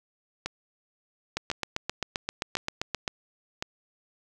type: two click trains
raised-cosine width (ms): 0.2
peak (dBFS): -13 / -11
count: 4 / 14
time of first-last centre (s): 0.46-3.625 / 1.37-3.078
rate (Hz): 0.948 / 7.61
effects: none